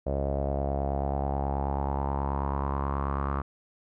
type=tone with low-pass filter sweep; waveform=sawtooth; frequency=69.3 Hz; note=C#2; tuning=in tune; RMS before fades=-29 dBFS; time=0.06-3.42 s; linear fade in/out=10 ms; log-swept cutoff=590 to 1200 Hz; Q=5.4; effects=none